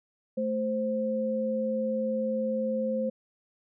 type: tone pair together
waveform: sine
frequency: 220 / 523.3 Hz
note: A3 / C5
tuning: 0 / 0 cents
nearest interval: octave + minor third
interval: 1500 cents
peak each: -30 / -28 dBFS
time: 0.37-3.1 s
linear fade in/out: 10 ms
effects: none